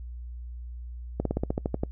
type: slowing click train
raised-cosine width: 2 ms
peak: -13 dBFS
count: 10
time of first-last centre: 1.2-1.835 s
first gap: 53 ms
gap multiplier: 1.07
effects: noise-tail reverb RT60 0.1 s tail -25 dB re dry + added 60 Hz sine -36 dBFS peak until 1.91 s